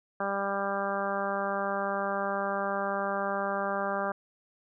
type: harmonic tone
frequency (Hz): 198.1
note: G3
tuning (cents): +18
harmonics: 1 / 2 / 3 / 4 / 5 / 6 / 7 / 8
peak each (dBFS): -38 / -38 / -33 / -35 / -39 / -35 / -39 / -38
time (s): 0.2-4.12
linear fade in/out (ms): 5
effects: none